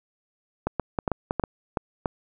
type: clicks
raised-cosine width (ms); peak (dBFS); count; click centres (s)
1; -10; 10; 0.67 / 0.797 / 0.988 / 1.078 / 1.117 / 1.309 / 1.397 / 1.438 / 1.772 / 2.058
effects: none